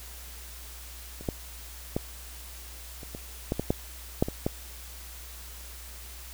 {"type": "clicks", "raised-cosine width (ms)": 2, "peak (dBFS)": [-28, -14, -13, -29, -24, -13, -14, -10, -8, -18, -12], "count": 11, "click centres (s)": [1.21, 1.288, 1.965, 3.032, 3.149, 3.521, 3.596, 3.705, 4.225, 4.285, 4.465], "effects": ["added 60 Hz sine -44 dBFS peak until 6.33 s", "white hiss -46 dBFS RMS until 6.33 s"]}